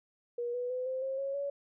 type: tone with pitch steps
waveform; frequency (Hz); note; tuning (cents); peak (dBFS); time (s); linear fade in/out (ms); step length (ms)
sine; 478.9 / 492.1 / 505.6 / 519.5 / 533.8 / 548.5 / 563.6; A#4 / B4 / B4 / C5 / C5 / C#5 / C#5; +47 / -6 / +41 / -12 / +35 / -18 / +29; -32; 0.38-1.5; 5; 160
effects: none